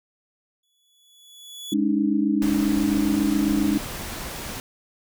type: tone with exponential growth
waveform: sawtooth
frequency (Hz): 3411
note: G#7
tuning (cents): +46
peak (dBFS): -28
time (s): 0.63-1.74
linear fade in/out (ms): 5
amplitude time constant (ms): 240
type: chord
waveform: sine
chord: Ab suspended fourth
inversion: none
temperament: equal with one note detuned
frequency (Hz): 207.7 / 283.7 / 311.1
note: Ab3 / Db4 / Eb4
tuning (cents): 0 / +40 / 0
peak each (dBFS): -23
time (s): 1.72-3.78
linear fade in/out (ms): 5
type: noise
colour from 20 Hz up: pink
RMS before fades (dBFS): -33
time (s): 2.42-4.6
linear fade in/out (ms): 0
effects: none